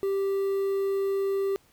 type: tone with quantisation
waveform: triangle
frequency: 392 Hz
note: G4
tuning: in tune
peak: -22 dBFS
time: 0.03-1.56 s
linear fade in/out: 0 ms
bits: 8
effects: pink hiss -62 dBFS RMS until 1.72 s